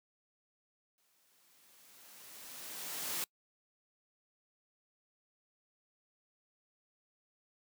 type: noise with exponential growth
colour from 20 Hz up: white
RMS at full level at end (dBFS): -36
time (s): 0.98-3.24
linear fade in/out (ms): 1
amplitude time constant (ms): 490
effects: noise-tail reverb RT60 0.1 s tail -26 dB re dry + high-pass 150 Hz 12 dB/octave